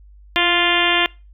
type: harmonic tone with a mistuned harmonic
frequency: 349.2 Hz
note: F4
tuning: in tune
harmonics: 1 / 2 / 3 / 4 / 5 / 6 / 7 / 8 / 9 / 10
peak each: -24 / -24 / -24 / -27 / -22 / -23 / -23 / -22 / -22 / -25 dBFS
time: 0.36-1.06 s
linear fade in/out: 0 ms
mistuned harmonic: 1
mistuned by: -29 cents
effects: noise-tail reverb RT60 0.3 s tail -24 dB re dry + added 50 Hz sine -42 dBFS peak until 1.33 s